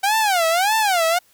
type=tone with vibrato; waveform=sawtooth; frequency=759 Hz; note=F#5; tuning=44 cents sharp; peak=-12 dBFS; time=0.03-1.19 s; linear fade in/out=10 ms; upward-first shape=sine; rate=1.7 Hz; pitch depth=270 cents each way; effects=white hiss -57 dBFS RMS until 1.33 s